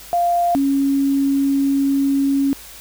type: tone pair in turn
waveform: sine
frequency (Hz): 696 / 276.2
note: F5 / C#4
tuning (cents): -6 / -6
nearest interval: octave + major third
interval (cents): 1600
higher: first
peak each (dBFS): -14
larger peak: neither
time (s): 0.13-0.55 / 0.55-2.53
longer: second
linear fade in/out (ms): 0
effects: added 50 Hz sine -47 dBFS peak until 2.8 s + white hiss -39 dBFS RMS until 2.8 s